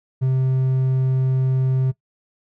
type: tone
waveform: triangle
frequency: 130.81 Hz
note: C3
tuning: in tune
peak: -14 dBFS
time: 0.21-1.92 s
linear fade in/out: 20 ms
effects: noise-tail reverb RT60 0.1 s tail -18 dB re dry